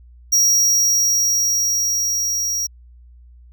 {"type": "tone with level ramp", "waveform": "square", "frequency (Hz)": 5680, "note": "F8", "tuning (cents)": 28, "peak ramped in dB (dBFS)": [-12, -20], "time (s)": [0.32, 2.67], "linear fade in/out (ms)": 10, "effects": ["added 60 Hz sine -42 dBFS peak until 3.52 s"]}